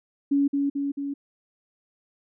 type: tone with echo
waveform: sine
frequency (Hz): 281.2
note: C#4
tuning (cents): +25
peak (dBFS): -18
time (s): 0.31-0.48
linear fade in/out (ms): 10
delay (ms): 220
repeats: 3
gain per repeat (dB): -3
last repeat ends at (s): 1.14
effects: none